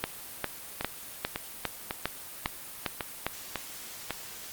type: two click trains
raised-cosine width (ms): 0.3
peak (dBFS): -14 / -11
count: 7 / 9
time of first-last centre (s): 0.81-4.107 / 0.04-3.266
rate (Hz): 1.82 / 2.48
effects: white hiss -43 dBFS RMS until 4.52 s + Opus 32 kbps